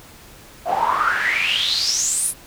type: noise with band-pass filter sweep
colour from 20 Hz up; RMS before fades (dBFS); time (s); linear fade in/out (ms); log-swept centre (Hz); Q
pink; -20; 0.65-2.34; 50; 680 to 11000; 9.6
effects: pink hiss -44 dBFS RMS until 2.46 s